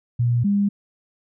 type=tone pair in turn; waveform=sine; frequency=120 / 201.8 Hz; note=B2 / G#3; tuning=-49 / -49 cents; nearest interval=major sixth; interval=900 cents; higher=second; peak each=-16 dBFS; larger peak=neither; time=0.19-0.44 / 0.44-0.69 s; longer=neither; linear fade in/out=10 ms; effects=none